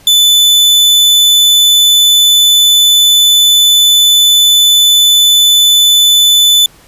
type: tone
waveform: 40% pulse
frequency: 3500 Hz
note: A7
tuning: 10 cents flat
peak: -3 dBFS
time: 0.07-6.66 s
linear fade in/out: 2 ms
effects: pink hiss -42 dBFS RMS until 6.87 s + resampled to 32000 Hz